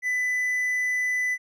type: tone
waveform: triangle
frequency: 1997 Hz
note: B6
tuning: 19 cents sharp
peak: -21 dBFS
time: 0.02-1.38 s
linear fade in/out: 50 ms
effects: none